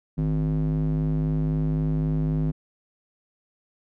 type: tone with band-pass filter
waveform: square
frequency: 51.91 Hz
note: G#1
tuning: in tune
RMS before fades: -24 dBFS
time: 0.17-2.52 s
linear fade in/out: 20 ms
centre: 190 Hz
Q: 3.4
effects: none